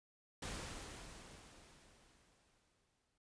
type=noise with exponential decay; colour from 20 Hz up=pink; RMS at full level=-44 dBFS; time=0.42-3.18 s; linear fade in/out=5 ms; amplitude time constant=600 ms; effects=resampled to 22050 Hz